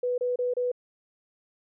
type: tone bursts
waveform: sine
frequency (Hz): 493.9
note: B4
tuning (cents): 0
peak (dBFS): -24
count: 4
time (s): 0.03-0.717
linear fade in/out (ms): 5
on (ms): 150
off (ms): 29
effects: none